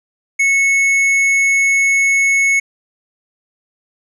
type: tone with hard clipping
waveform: sine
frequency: 2200 Hz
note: C#7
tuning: 14 cents flat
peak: -12 dBFS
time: 0.39-2.6 s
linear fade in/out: 10 ms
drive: 7 dB
effects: none